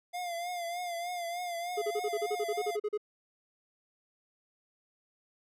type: tone with vibrato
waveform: square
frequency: 698.5 Hz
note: F5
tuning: in tune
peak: -35 dBFS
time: 0.13-2.77 s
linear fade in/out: 20 ms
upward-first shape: triangle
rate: 3.3 Hz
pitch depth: 67 cents each way
type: tone bursts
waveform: triangle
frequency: 419.9 Hz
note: G#4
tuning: 19 cents sharp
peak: -27 dBFS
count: 14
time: 1.77-2.977 s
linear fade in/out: 10 ms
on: 50 ms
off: 39 ms
effects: resampled to 32000 Hz